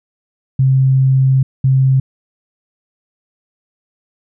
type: tone pair in turn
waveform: sine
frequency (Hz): 132.7 / 132.7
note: C3 / C3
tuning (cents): +25 / +25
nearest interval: unison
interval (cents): 0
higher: neither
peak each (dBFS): -8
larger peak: neither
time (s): 0.59-1.43 / 1.64-2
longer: first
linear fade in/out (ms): 5
effects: none